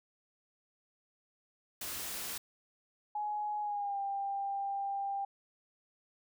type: noise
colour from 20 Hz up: white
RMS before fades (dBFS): -40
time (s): 1.81-2.38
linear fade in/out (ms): 5
type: tone with pitch glide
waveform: sine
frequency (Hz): 838 to 793.7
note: G#5 to G5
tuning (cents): +15 to +21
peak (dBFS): -33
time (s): 3.15-5.25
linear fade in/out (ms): 5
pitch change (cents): -94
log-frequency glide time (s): 3.61-3.99
effects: none